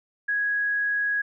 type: tone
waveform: sine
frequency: 1661.2 Hz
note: G#6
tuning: in tune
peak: -22 dBFS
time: 0.28-1.22 s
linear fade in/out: 10 ms
effects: none